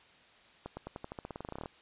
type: accelerating click train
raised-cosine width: 1 ms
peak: -26 dBFS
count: 19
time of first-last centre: 0.66-1.658 s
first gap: 110 ms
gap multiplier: 0.91
effects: white hiss -60 dBFS RMS until 1.81 s + resampled to 8000 Hz